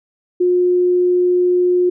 sine tone, 358.6 Hz, F4, 46 cents sharp, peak -11 dBFS, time 0.4-1.9 s, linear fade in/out 10 ms, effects none

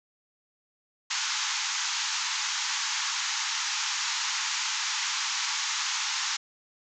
white band-pass noise, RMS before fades -30 dBFS, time 1.1-6.37 s, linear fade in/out 10 ms, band 830 to 7100 Hz, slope 96 dB/octave, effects none

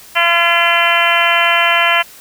harmonic tone, 341.2 Hz, F4, 40 cents flat, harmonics 2 / 3 / 4 / 5 / 6 / 7 / 8 / 9, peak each -18 / -18 / -18 / -18 / -18 / -18 / -18 / -18 dBFS, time 0.15-2.03 s, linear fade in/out 20 ms, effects white hiss -39 dBFS RMS until 2.2 s

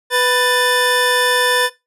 25% pulse tone pair together, 496.1 / 1768 Hz, B4 / A6, +8 / +8 cents, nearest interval octave + minor seventh, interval 2200 cents, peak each -12 dBFS, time 0.1-1.7 s, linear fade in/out 50 ms, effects noise-tail reverb RT60 0.2 s tail -17 dB re dry + resampled to 32000 Hz

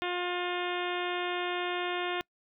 harmonic tone, 355.7 Hz, F4, 32 cents sharp, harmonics 1 / 2 / 3 / 4 / 5 / 6 / 7 / 8 / 9 / 10, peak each -34 / -37 / -39 / -40 / -41 / -42 / -42 / -43 / -44 / -44 dBFS, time 0.02-2.21 s, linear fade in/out 0 ms, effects noise-tail reverb RT60 0.1 s tail -25 dB re dry

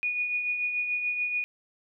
sine tone with tremolo, 2459 Hz, D#7, 21 cents flat, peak -24 dBFS, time 0.03-1.44 s, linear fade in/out 0 ms, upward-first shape triangle, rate 6.9 Hz, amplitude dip 50%, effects none

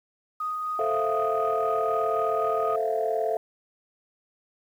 sine tone with tremolo, 1244.5 Hz, D#6, in tune, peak -26 dBFS, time 0.4-2.76 s, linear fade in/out 5 ms, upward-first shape triangle, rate 4 Hz, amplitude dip 25%
sine chord, F major seventh, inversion first, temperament equal, 440 / 523.3 / 659.3 / 698.5 Hz, A4 / C5 / E5 / F5, 0 / 0 / 0 / 0 cents, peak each -27 / -33 / -27 / -29 dBFS, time 0.79-3.37 s, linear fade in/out 2 ms
effects tanh soft clip ceiling -15 dBFS + 9-bit

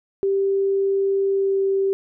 sine tone with pitch glide, 392 to 389.5 Hz, G4 to G4, 0 to -11 cents, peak -17 dBFS, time 0.23-1.93 s, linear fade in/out 0 ms, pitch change -11 cents, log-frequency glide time 1.31-1.61 s, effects none

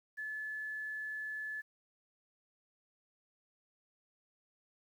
sine tone with quantisation, 1726 Hz, A6, 34 cents flat, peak -38 dBFS, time 0.17-1.62 s, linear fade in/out 20 ms, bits 11, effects none

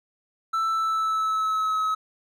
triangle tone with pitch glide, 1326 to 1282.3 Hz, E6 to E6, +10 to -48 cents, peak -20 dBFS, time 0.53-1.95 s, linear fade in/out 10 ms, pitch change -58 cents, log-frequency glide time 0.69-1.8 s, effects none

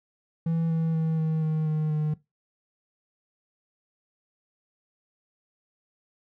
triangle tone with pitch steps, 164.81 / 162.73 / 160.67 / 158.65 / 156.64 / 154.66 / 152.71 Hz, E3 / E3 / E3 / D#3 / D#3 / D#3 / D#3, 0 / -22 / -44 / +34 / +12 / -10 / -32 cents, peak -21 dBFS, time 0.46-2.14 s, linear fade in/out 5 ms, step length 240 ms, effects noise-tail reverb RT60 0.2 s tail -19 dB re dry

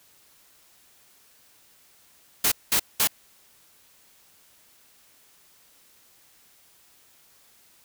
white noise bursts, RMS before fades -21 dBFS, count 3, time 2.44-3.074 s, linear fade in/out 5 ms, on 78 ms, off 200 ms, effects white hiss -58 dBFS RMS until 7.84 s

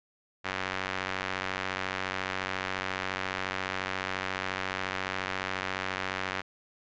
sawtooth tone with band-pass filter, 94.3 Hz, F#2, 33 cents sharp, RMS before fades -34 dBFS, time 0.44-6.42 s, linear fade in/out 20 ms, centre 1900 Hz, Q 1.1, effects resampled to 16000 Hz

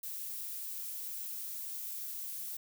violet noise, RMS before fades -41 dBFS, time 0.03-2.57 s, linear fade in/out 5 ms, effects none

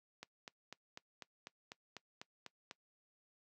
click train, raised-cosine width 0.2 ms, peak -30 dBFS, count 11, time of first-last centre 0.23-2.711 s, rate 4.03 Hz, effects noise-tail reverb RT60 0.1 s tail -21 dB re dry + high-pass 150 Hz 12 dB/octave

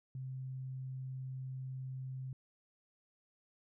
sine tone, 130.81 Hz, C3, in tune, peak -40 dBFS, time 0.15-2.33 s, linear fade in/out 2 ms, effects none

